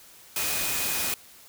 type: tone in noise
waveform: sine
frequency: 2489 Hz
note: D#7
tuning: in tune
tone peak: -36 dBFS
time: 0.36-1.14 s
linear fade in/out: 2 ms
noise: white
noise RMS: -28 dBFS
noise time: 0.36-1.14 s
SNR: -11 dB
effects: white hiss -51 dBFS RMS until 1.48 s